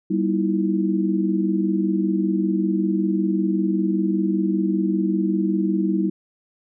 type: tone cluster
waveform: sine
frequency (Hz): 193.6 / 238.8 / 318.4 / 338.4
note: G3 / A#3 / D#4 / E4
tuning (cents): -21 / +42 / +40 / +45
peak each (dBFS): -21 / -30 / -22 / -27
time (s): 0.1-6.1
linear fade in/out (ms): 10
effects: none